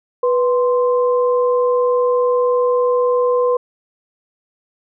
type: tone pair together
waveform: sine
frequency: 492.5 / 1043.6 Hz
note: B4 / C6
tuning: -5 / -5 cents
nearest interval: octave + minor second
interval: 1300 cents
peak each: -13 / -21 dBFS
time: 0.23-3.57 s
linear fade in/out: 5 ms
effects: none